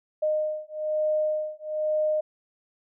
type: beating tone pair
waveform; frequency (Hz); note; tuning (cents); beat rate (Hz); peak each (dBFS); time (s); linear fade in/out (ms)
sine; 614 / 615.1; D#5 / D#5; -23 / -20; 1.1; -27; 0.22-2.21; 10
effects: none